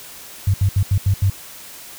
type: tone bursts at uneven times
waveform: sine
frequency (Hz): 97.5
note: G2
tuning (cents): -9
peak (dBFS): -12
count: 6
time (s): 0.47-0.54 / 0.61-0.69 / 0.76-0.83 / 0.91-0.98 / 1.06-1.14 / 1.22-1.3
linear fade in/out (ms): 5
effects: white hiss -38 dBFS RMS until 1.98 s